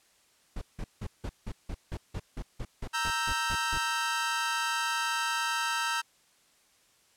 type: noise bursts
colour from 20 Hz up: brown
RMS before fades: -35 dBFS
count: 15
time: 0.56-3.78 s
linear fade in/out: 5 ms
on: 56 ms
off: 170 ms
type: chord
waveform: sawtooth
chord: E diminished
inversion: second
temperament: equal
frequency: 932.3 / 1318.5 / 1568 Hz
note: Bb5 / E6 / G6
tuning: 0 / 0 / 0 cents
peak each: -29 dBFS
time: 2.93-6.02 s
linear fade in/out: 20 ms
effects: white hiss -65 dBFS RMS until 7.16 s + low-pass 10000 Hz 12 dB/octave